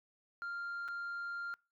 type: tone with dropouts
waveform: sine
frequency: 1395 Hz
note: F6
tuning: 2 cents flat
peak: -36 dBFS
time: 0.42-1.54 s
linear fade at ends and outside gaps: 0 ms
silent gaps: 0.88-0.885 s
effects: noise-tail reverb RT60 0.3 s tail -26 dB re dry + tanh soft clip ceiling -37 dBFS